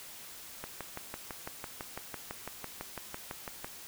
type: click train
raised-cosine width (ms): 0.5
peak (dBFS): -23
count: 19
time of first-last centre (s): 0.64-3.645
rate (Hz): 5.99
effects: white hiss -48 dBFS RMS until 3.87 s